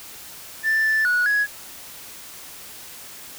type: tone with pitch steps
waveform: sine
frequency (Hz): 1770 / 1759 / 1463 / 1672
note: A6 / A6 / F#6 / G#6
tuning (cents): +10 / -1 / -20 / +11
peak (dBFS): -15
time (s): 0.63-1.47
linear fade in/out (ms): 50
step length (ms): 210
effects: tanh soft clip ceiling -15 dBFS + white hiss -40 dBFS RMS until 3.38 s